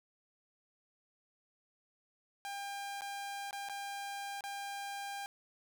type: tone with dropouts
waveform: sawtooth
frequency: 800 Hz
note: G5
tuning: 35 cents sharp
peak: -36 dBFS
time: 2.45-5.26 s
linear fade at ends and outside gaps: 0 ms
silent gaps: 3.009-3.019 / 3.509-3.529 / 3.687-3.696 / 4.408-4.439 s
effects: none